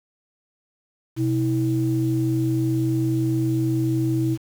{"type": "tone pair together", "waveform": "sine", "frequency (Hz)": [126.39, 323.3], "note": ["B2", "E4"], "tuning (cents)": [40, -34], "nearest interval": "octave + major third", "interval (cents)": 1626, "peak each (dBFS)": -21, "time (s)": [1.16, 4.38], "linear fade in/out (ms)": 50, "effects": ["tanh soft clip ceiling -11 dBFS", "7-bit"]}